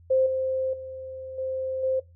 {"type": "tone with level steps", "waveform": "sine", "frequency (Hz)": 523.3, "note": "C5", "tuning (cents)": 0, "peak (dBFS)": [-18, -24, -35, -27, -22], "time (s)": [0.1, 2], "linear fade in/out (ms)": 10, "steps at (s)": [0.26, 0.73, 1.38, 1.83], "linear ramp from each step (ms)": 5, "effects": ["noise-tail reverb RT60 0.2 s tail -19 dB re dry", "added 85 Hz sine -50 dBFS peak until 2.15 s"]}